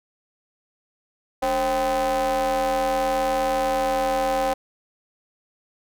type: ring-modulated tone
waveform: square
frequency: 123.47 Hz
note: B2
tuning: in tune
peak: -18 dBFS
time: 1.42-4.54 s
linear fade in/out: 10 ms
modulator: 657 Hz
effects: none

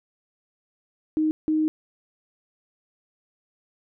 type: tone bursts at uneven times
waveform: sine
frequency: 311.1 Hz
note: D#4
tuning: in tune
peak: -19 dBFS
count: 2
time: 1.17-1.31 / 1.48-1.68 s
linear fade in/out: 0 ms
effects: none

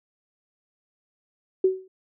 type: tone with exponential decay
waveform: sine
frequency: 376.5 Hz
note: F#4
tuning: 30 cents sharp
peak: -13 dBFS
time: 1.64-1.88 s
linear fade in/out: 5 ms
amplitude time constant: 51 ms
effects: none

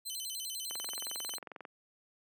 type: tone with vibrato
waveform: 15% pulse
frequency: 3538 Hz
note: A7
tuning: 9 cents sharp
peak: -31 dBFS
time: 0.05-1.39 s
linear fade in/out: 20 ms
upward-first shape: square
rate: 10 Hz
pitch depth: 260 cents each way
type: click train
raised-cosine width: 0.5 ms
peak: -29 dBFS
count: 22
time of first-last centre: 0.71-1.652 s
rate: 22.3 Hz
effects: high-pass 300 Hz 12 dB/octave

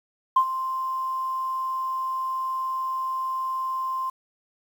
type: tone with ADSR envelope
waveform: sine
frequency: 1046.5 Hz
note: C6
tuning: in tune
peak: -12 dBFS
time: 0.36-4.1 s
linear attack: 7 ms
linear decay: 76 ms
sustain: -13 dB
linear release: 7 ms
effects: tanh soft clip ceiling -8 dBFS + 8-bit

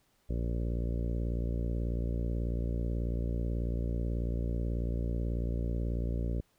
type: harmonic tone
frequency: 58.27 Hz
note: A#1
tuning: in tune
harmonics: 1 / 2 / 3 / 4 / 5 / 6 / 7 / 8 / 9 / 10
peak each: -31 / -37 / -41 / -43 / -45 / -47 / -48 / -49 / -50 / -51 dBFS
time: 0.29-6.41 s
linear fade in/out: 10 ms
effects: pink hiss -71 dBFS RMS until 6.58 s

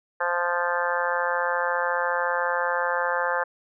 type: harmonic tone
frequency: 174.61 Hz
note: F3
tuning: in tune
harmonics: 3 / 4 / 5 / 6 / 7 / 8 / 9 / 10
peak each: -28 / -35 / -29 / -31 / -32 / -34 / -29 / -32 dBFS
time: 0.2-3.44 s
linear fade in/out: 10 ms
effects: none

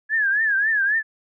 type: tone with vibrato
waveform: sine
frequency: 1683 Hz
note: G#6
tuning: 23 cents sharp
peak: -17 dBFS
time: 0.09-1.03 s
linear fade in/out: 50 ms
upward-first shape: triangle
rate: 3.7 Hz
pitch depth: 150 cents each way
effects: none

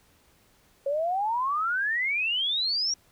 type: exponential sweep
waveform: sine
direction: up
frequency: 543 to 5740 Hz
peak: -24 dBFS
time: 0.86-2.94 s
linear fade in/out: 5 ms
effects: pink hiss -62 dBFS RMS until 3.11 s

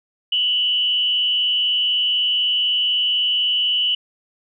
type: tone with frequency modulation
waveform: sine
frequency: 2960 Hz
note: F#7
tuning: in tune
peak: -16 dBFS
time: 0.32-3.95 s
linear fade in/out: 5 ms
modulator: 184 Hz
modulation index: 0.45
effects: none

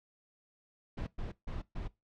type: noise bursts at uneven times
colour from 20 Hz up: brown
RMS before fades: -38 dBFS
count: 4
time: 0.97-1.07 / 1.18-1.32 / 1.47-1.62 / 1.75-1.88 s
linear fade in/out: 10 ms
effects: noise-tail reverb RT60 0.2 s tail -20 dB re dry + low-pass 4000 Hz 12 dB/octave

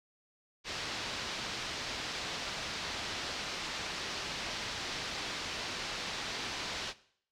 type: low-pass noise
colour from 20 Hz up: white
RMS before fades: -39 dBFS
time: 0.64-6.94 s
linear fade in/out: 50 ms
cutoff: 5100 Hz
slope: 24 dB/octave
effects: noise-tail reverb RT60 0.6 s tail -18 dB re dry

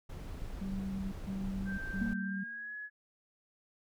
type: noise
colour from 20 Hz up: brown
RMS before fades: -42 dBFS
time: 0.09-2.14 s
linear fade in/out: 10 ms
type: tone bursts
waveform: sine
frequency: 192.8 Hz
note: G3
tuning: 28 cents flat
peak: -35 dBFS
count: 3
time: 0.61-2.44 s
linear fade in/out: 10 ms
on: 510 ms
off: 150 ms
type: tone with pitch glide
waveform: sine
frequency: 1568 to 1690.3 Hz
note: G6 to G#6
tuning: 0 to +30 cents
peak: -40 dBFS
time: 1.65-2.9 s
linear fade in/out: 50 ms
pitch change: +130 cents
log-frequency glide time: 2.19-2.73 s
type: tone with exponential decay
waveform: sine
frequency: 229.6 Hz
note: A#3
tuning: 26 cents flat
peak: -30 dBFS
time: 2.01-2.75 s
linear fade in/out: 5 ms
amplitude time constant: 160 ms
effects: none

